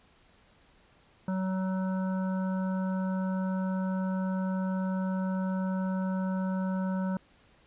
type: harmonic tone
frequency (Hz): 188.1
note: F#3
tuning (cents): +29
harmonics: 1 / 3 / 5 / 7 / 8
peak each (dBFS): -28 / -39 / -41 / -47 / -47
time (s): 1.28-7.17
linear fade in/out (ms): 2
effects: pink hiss -62 dBFS RMS until 7.66 s + resampled to 8000 Hz